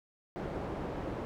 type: low-pass noise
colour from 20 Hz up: white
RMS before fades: -38 dBFS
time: 0.36-1.25 s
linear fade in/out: 0 ms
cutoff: 580 Hz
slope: 12 dB/octave
effects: none